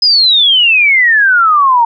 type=exponential sweep; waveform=sine; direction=down; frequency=5090 to 910 Hz; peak=-5 dBFS; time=0.02-1.85 s; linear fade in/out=5 ms; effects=none

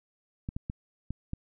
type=clicks; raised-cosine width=5 ms; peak=-21 dBFS; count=5; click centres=0.489 / 0.565 / 0.699 / 1.106 / 1.334 s; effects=none

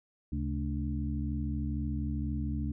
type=harmonic tone with a mistuned harmonic; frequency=73.1 Hz; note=D2; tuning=7 cents flat; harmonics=1 / 2 / 3 / 4; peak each=-33 / -37 / -37 / -39 dBFS; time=0.32-2.72 s; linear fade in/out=5 ms; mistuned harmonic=2; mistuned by=-110 cents; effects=none

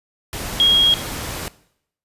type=tone in noise; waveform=sine; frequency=3274 Hz; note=G#7; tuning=25 cents flat; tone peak=-11 dBFS; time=0.6-0.94 s; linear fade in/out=0 ms; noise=pink; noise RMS=-28 dBFS; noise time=0.33-1.48 s; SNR=+14 dB; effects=noise-tail reverb RT60 0.7 s tail -19 dB re dry + resampled to 32000 Hz

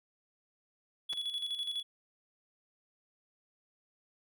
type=tone with tremolo; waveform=triangle; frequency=3390 Hz; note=G#7; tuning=35 cents sharp; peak=-31 dBFS; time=1.09-1.83 s; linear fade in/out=10 ms; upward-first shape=square; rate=12 Hz; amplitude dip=55%
type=clicks; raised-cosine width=0.2 ms; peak=-28 dBFS; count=2; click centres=1.128 / 1.134 s
effects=none

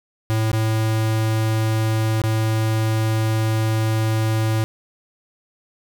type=tone with dropouts; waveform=square; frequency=110.4 Hz; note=A2; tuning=6 cents sharp; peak=-18 dBFS; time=0.3-4.64 s; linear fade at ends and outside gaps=0 ms; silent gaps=0.516-0.531 / 2.217-2.238 s; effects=none

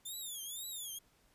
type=tone with vibrato; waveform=5% pulse; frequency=3520 Hz; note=A7; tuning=in tune; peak=-34 dBFS; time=0.05-0.99 s; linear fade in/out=10 ms; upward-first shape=triangle; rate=2 Hz; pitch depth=210 cents each way; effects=pink hiss -70 dBFS RMS until 1.34 s + resampled to 32000 Hz

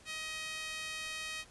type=tone with high-pass filter; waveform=sawtooth; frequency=630 Hz; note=D#5; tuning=21 cents sharp; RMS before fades=-41 dBFS; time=0.05-1.45 s; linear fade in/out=50 ms; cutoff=2300 Hz; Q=1.6; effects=pink hiss -59 dBFS RMS until 1.5 s + resampled to 24000 Hz

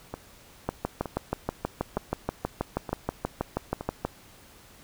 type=two click trains; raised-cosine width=1 ms; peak=-19 / -12 dBFS; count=5 / 22; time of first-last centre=0.14-3.81 / 0.69-4.05 s; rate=1.09 / 6.25 Hz; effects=pink hiss -53 dBFS RMS until 4.83 s

